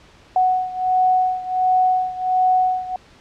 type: beating tone pair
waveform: sine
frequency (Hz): 740 / 741.4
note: F#5 / F#5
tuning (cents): 0 / +3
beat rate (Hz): 1.4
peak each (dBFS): -17 / -20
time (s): 0.36-2.96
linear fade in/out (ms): 2
effects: pink hiss -49 dBFS RMS until 3.2 s + low-pass 5000 Hz 12 dB/octave